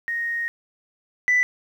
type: tone pair in turn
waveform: sine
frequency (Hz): 1864.7 / 1986.6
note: A#6 / B6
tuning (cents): 0 / +10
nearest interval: minor second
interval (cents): 110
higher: second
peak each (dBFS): -23 / -14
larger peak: second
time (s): 0.08-0.48 / 1.28-1.43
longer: first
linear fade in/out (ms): 0
effects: tanh soft clip ceiling -13 dBFS + 9-bit